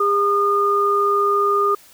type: tone pair together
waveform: sine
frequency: 404.9 / 1219 Hz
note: G#4 / D#6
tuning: -44 / -36 cents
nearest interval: octave + perfect fifth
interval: 1908 cents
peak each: -19 / -16 dBFS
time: 0-1.75 s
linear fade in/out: 5 ms
effects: white hiss -48 dBFS RMS until 1.93 s